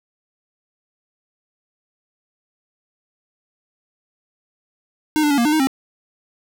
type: tone with pitch steps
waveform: square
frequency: 307.4 / 295.8 / 283.7 / 235.6 / 301.8 / 312.9 / 267.5 Hz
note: D#4 / D4 / C#4 / A#3 / D4 / D#4 / C4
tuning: -21 / +13 / +40 / +19 / +47 / +10 / +38 cents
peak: -15 dBFS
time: 5.16-5.671 s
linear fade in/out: 0 ms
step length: 73 ms
effects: none